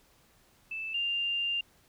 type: tone pair in turn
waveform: sine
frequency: 2637 / 2794 Hz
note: E7 / F7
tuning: 0 / 0 cents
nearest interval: minor second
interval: 100 cents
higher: second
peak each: -34 / -28 dBFS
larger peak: second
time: 0.71-0.94 / 0.94-1.61 s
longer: second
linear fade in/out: 5 ms
effects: pink hiss -64 dBFS RMS until 1.88 s